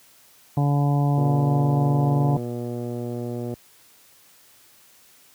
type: harmonic tone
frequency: 143.2 Hz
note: D3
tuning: 43 cents flat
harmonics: 1 / 2 / 3 / 4 / 5 / 6 / 7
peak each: -18 / -27 / -35 / -35 / -30 / -34 / -38 dBFS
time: 0.57-2.37 s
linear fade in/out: 2 ms
type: click train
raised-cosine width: 2 ms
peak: -18 dBFS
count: 284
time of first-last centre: 1.18-3.538 s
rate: 120 Hz
effects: white hiss -54 dBFS RMS until 5.34 s + high-pass 60 Hz 12 dB/octave